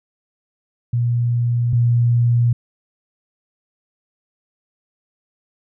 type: tone pair in turn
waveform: sine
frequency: 119.7 / 119.27 Hz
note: A#2 / A#2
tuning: +46 / +40 cents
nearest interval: unison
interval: 6 cents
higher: first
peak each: -15 / -12 dBFS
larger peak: second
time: 0.93-1.73 / 1.73-2.53 s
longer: neither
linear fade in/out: 5 ms
effects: none